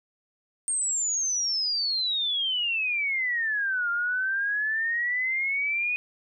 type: exponential two-way sweep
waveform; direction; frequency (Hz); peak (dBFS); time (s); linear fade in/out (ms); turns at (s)
sine; down then up; 8690 to 1392 to 2492; -24; 0.68-5.96; 0; 3.9
effects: none